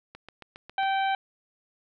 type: click train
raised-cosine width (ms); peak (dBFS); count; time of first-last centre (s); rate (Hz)
0.3; -27; 6; 0.15-0.832; 7.33
type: harmonic tone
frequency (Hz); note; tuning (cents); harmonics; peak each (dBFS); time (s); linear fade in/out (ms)
777; G5; -16; 1 / 2 / 3 / 4 / 5; -24 / -32 / -36 / -38 / -43; 0.78-1.15; 2
effects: none